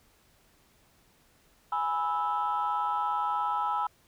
sine chord, E major, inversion first, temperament equal with one note detuned, 830.6 / 987.8 / 1310.9 Hz, G#5 / B5 / E6, 0 / 0 / -10 cents, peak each -30 dBFS, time 1.72-3.87 s, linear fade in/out 5 ms, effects tanh soft clip ceiling -20 dBFS + pink hiss -64 dBFS RMS until 4.07 s

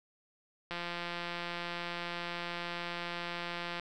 click train, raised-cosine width 0.3 ms, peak -22 dBFS, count 535, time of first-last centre 0.71-3.797 s, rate 173 Hz, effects none

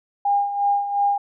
sine tone with tremolo, 808 Hz, G#5, 48 cents flat, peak -15 dBFS, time 0.25-1.18 s, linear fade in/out 5 ms, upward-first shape sine, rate 2.8 Hz, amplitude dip 65%, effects none

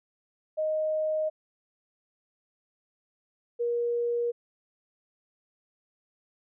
sine tone pair in turn, 622.3 / 475 Hz, D#5 / A#4, 0 / +33 cents, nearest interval perfect fourth, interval 467 cents, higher first, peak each -25 dBFS, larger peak neither, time 0.57-1.3 / 3.59-4.32 s, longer neither, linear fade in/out 20 ms, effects none

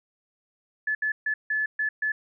sine tone bursts at uneven times, 1726 Hz, A6, 34 cents flat, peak -23 dBFS, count 6, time 0.87-0.95 / 1.02-1.12 / 1.26-1.34 / 1.5-1.66 / 1.79-1.89 / 2.02-2.12 s, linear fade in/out 5 ms, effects none

